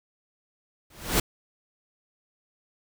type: noise with exponential growth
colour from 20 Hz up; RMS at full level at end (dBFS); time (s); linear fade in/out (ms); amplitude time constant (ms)
pink; -18; 0.9-1.2; 5; 65
effects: none